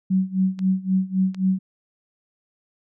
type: tone with tremolo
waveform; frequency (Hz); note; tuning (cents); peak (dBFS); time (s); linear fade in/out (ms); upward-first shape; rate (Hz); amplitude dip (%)
sine; 188.5; F#3; +32; -15; 0.1-1.59; 10; sine; 3.8; 90
type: clicks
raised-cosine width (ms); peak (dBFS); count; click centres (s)
0.2; -23; 2; 0.591 / 1.346
effects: none